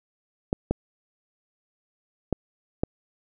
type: clicks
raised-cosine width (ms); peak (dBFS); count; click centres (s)
2; -9; 4; 0.529 / 0.71 / 2.327 / 2.835
effects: none